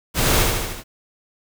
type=noise with echo; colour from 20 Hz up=pink; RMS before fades=-19 dBFS; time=0.14-0.46 s; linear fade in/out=50 ms; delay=76 ms; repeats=5; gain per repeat=-3 dB; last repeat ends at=0.84 s; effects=none